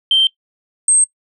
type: tone pair in turn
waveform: sine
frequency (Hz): 3134 / 8367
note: G7 / C9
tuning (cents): -1 / -1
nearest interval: octave + perfect fourth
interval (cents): 1700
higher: second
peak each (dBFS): -8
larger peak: neither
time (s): 0.11-0.27 / 0.88-1.04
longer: neither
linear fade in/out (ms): 2
effects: noise-tail reverb RT60 0.1 s tail -21 dB re dry + tanh soft clip ceiling -5 dBFS